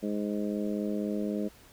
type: harmonic tone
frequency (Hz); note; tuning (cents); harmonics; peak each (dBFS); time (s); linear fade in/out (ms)
103.83; G#2; 0; 2 / 3 / 4 / 5 / 6; -31 / -35 / -37 / -39 / -41; 0.02-1.49; 20
effects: pink hiss -56 dBFS RMS until 1.72 s